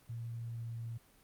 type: tone with pitch glide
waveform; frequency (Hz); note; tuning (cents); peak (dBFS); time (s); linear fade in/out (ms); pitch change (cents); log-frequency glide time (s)
sine; 116.54 to 115.8; A#2 to A#2; 0 to -11; -39; 0.09-0.98; 10; -11; 0.48-0.72
effects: pink hiss -65 dBFS RMS until 1.23 s + Opus 32 kbps